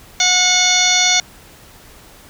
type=harmonic tone with a mistuned harmonic; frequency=729 Hz; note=F#5; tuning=26 cents flat; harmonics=1 / 2 / 3 / 4 / 5 / 6 / 7 / 8 / 9; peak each=-22 / -24 / -18 / -27 / -17 / -19 / -28 / -18 / -20 dBFS; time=0.2-1.2 s; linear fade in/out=2 ms; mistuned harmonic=5; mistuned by=-47 cents; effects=pink hiss -43 dBFS RMS until 2.29 s